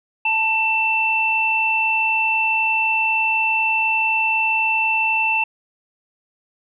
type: tone pair together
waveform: sine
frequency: 884.4 / 2674 Hz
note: A5 / E7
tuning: +9 / +24 cents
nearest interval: octave + perfect fifth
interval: 1915 cents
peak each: -22 / -17 dBFS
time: 0.25-5.44 s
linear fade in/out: 5 ms
effects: none